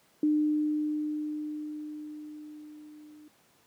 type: tone with level ramp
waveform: sine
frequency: 302.1 Hz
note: D4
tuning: 49 cents sharp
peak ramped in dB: -21 to -49 dBFS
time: 0.23-3.28 s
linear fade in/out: 2 ms
effects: pink hiss -64 dBFS RMS until 3.66 s + high-pass 150 Hz 12 dB/octave